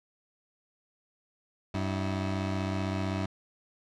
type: tone pair together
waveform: 20% pulse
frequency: 95.82 / 322.7 Hz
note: G2 / E4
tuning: -39 / -37 cents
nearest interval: octave + major sixth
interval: 2102 cents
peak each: -25 / -32 dBFS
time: 1.74-3.26 s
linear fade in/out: 5 ms
effects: low-pass 5000 Hz 12 dB/octave